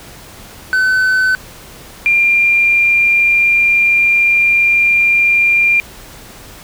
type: tone pair in turn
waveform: triangle / sine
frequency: 1516 / 2391 Hz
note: F#6 / D7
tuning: +42 / +30 cents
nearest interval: minor sixth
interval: 788 cents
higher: second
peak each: -8 dBFS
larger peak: neither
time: 0.73-1.35 / 2.06-5.8 s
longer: second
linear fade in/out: 0 ms
effects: pink hiss -36 dBFS RMS until 6.63 s